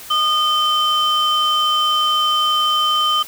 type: tone pair together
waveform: sine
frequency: 1224 / 3084 Hz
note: D#6 / G7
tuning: -29 / -29 cents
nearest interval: octave + major third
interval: 1600 cents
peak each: -15 dBFS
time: 0.1-3.23 s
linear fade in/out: 10 ms
effects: tanh soft clip ceiling -10 dBFS + white hiss -36 dBFS RMS until 3.27 s